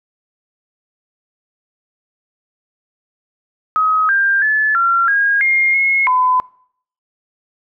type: tone with pitch steps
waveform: sine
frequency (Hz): 1268 / 1592 / 1729 / 1370 / 1631 / 2127 / 2167 / 1010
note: D#6 / G6 / A6 / F6 / G#6 / C7 / C#7 / B5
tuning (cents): +32 / +26 / -31 / -34 / -32 / +28 / -40 / +39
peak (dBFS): -11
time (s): 3.76-6.4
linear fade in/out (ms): 0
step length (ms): 330
effects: noise-tail reverb RT60 0.6 s tail -22 dB re dry